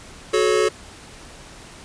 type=chord; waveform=square; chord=F# minor; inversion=none; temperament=equal with one note detuned; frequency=370 / 431.4 / 554.4 Hz; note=F#4 / A4 / C#5; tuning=0 / -34 / 0 cents; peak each=-21 / -19 / -25 dBFS; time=0.33-0.69 s; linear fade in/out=10 ms; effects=pink hiss -42 dBFS RMS until 1.84 s + resampled to 22050 Hz